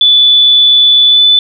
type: tone with pitch glide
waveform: sine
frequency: 3472 to 3496 Hz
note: A7 to A7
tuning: -24 to -12 cents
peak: -3 dBFS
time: 0.01-1.39 s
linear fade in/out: 2 ms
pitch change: +12 cents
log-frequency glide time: 1.07-1.22 s
effects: none